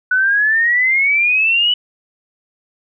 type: exponential sweep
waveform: sine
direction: up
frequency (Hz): 1480 to 2980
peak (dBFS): -11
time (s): 0.11-1.74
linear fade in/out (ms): 5
effects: none